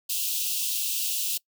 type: high-pass noise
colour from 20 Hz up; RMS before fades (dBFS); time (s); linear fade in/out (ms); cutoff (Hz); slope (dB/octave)
white; -28; 0.09-1.38; 10; 2600; 96
effects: noise-tail reverb RT60 0.1 s tail -23 dB re dry